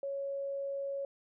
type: tone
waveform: sine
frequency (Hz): 554.4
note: C#5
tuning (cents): 0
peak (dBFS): -34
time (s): 0.03-1.05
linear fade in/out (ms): 2
effects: none